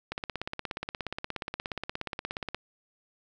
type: click train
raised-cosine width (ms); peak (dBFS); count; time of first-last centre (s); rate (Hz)
0.3; -17; 42; 0.12-2.546; 16.9
effects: none